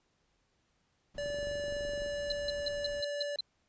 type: noise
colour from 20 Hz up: brown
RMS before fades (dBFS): -49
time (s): 1.14-3.01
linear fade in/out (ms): 10
type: tone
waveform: square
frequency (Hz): 579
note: D5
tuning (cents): -25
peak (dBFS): -35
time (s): 1.18-3.36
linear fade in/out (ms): 2
type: click train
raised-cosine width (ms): 2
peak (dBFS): -34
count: 20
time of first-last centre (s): 1.26-2.062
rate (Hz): 23.7
type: tone bursts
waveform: sine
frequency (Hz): 4084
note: C8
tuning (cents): -43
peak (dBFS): -31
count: 7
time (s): 2.3-3.407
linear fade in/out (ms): 2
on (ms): 21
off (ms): 160
effects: pink hiss -75 dBFS RMS until 3.68 s + resampled to 16000 Hz